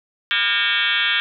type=tone with frequency modulation; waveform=sine; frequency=2473 Hz; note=D#7; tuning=11 cents flat; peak=-16 dBFS; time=0.31-1.2 s; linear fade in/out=0 ms; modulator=212 Hz; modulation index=5.1; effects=none